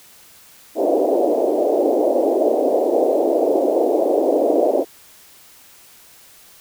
white band-pass noise, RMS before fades -17 dBFS, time 0.75-4.85 s, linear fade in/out 50 ms, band 290 to 670 Hz, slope 48 dB/octave, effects white hiss -47 dBFS RMS until 6.6 s

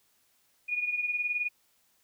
sine beating tone pair, 2448 / 2467 Hz, D#7 / D#7, -29 / -15 cents, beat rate 19 Hz, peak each -29 / -35 dBFS, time 0.68-1.49 s, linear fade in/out 20 ms, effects white hiss -69 dBFS RMS until 2.03 s

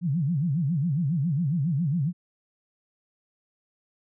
sine tone with vibrato, 154.6 Hz, D#3, 11 cents flat, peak -22 dBFS, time 0.01-2.13 s, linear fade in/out 50 ms, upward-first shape sine, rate 7.3 Hz, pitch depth 270 cents each way, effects none

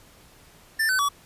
square tone with pitch steps, 1778 / 1520 / 1139 Hz, A6 / F#6 / C#6, +18 / +46 / +47 cents, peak -21 dBFS, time 0.79-1.09 s, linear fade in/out 10 ms, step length 100 ms, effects pink hiss -53 dBFS RMS until 1.25 s + resampled to 32000 Hz

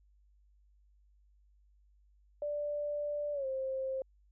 sine tone with pitch glide, 587.3 to 529.3 Hz, D5 to C5, 0 to +20 cents, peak -33 dBFS, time 2.42-4.02 s, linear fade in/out 2 ms, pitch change -180 cents, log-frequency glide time 3.33-3.46 s, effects added 50 Hz sine -63 dBFS peak until 4.31 s

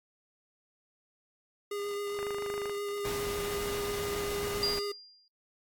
square tone with vibrato, 407.3 Hz, G#4, 34 cents flat, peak -34 dBFS, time 1.71-4.92 s, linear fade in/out 5 ms, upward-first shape triangle, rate 7.4 Hz, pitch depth 15 cents each way
click train, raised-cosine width 0.5 ms, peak -25 dBFS, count 14, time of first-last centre 2.19-2.696 s, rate 25.7 Hz
pink noise, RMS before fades -39 dBFS, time 3.05-4.79 s, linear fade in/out 0 ms
sine tone with exponential decay, 4800 Hz, D8, 37 cents sharp, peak -25 dBFS, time 4.63-5.28 s, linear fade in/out 1 ms, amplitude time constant 140 ms
effects noise-tail reverb RT60 0.2 s tail -26 dB re dry + AAC 64 kbps

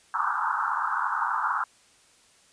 white band-pass noise, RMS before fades -27 dBFS, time 0.14-1.64 s, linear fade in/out 2 ms, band 830 to 1500 Hz, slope 96 dB/octave, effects white hiss -59 dBFS RMS until 2.52 s + resampled to 22050 Hz

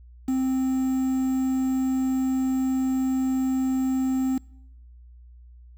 triangle tone with quantisation, 261.6 Hz, C4, in tune, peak -19 dBFS, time 0.28-4.38 s, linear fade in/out 5 ms, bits 7, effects noise-tail reverb RT60 0.9 s tail -26 dB re dry + added 60 Hz sine -45 dBFS peak until 5.77 s

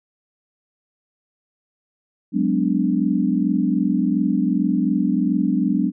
sine chord, G# half-diminished seventh, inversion third, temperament equal with one note detuned, 185 / 207.7 / 252 / 293.7 Hz, F#3 / G#3 / B3 / D4, 0 / 0 / +35 / 0 cents, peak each -22 dBFS, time 2.32-5.92 s, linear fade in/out 50 ms, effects none

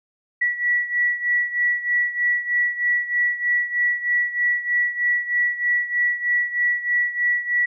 sine beating tone pair, 1942 / 1945.2 Hz, B6 / B6, -30 / -27 cents, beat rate 3.2 Hz, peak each -20 / -24 dBFS, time 0.41-7.66 s, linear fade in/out 10 ms, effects none

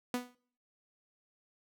sawtooth tone with exponential decay, 246.9 Hz, B3, in tune, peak -25 dBFS, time 0.14-0.35 s, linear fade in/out 2 ms, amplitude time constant 45 ms, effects noise-tail reverb RT60 0.5 s tail -22 dB re dry

